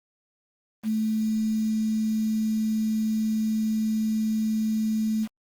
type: tone with quantisation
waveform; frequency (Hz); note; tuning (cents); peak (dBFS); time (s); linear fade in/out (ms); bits
sine; 218.4; A3; -13; -22; 0.83-5.28; 50; 7
effects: Opus 32 kbps